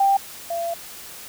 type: tone pair in turn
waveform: sine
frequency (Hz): 788 / 679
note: G5 / F5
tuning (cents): +9 / -49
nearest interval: minor third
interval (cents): 258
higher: first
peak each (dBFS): -14 / -23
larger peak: first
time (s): 0-0.17 / 0.5-0.74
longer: second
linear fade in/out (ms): 5
effects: white hiss -39 dBFS RMS until 1.28 s